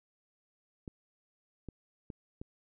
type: clicks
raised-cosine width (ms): 3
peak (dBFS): -29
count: 4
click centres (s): 0.878 / 1.687 / 2.102 / 2.415
effects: none